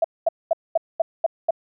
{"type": "tone bursts", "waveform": "sine", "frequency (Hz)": 659.3, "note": "E5", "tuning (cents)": 0, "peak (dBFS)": -14, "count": 7, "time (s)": [0.02, 1.508], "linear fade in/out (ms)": 5, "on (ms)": 24, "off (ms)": 220, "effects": []}